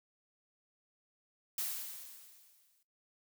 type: noise with exponential decay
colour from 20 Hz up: blue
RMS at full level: -35 dBFS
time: 1.58-2.83 s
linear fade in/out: 2 ms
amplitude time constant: 270 ms
effects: noise-tail reverb RT60 0.2 s tail -20 dB re dry